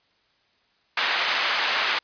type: band-pass noise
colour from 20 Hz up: pink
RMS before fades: -24 dBFS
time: 0.97-1.99 s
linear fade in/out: 5 ms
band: 1200 to 3900 Hz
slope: 12 dB/octave
effects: white hiss -65 dBFS RMS until 2.03 s + resampled to 11025 Hz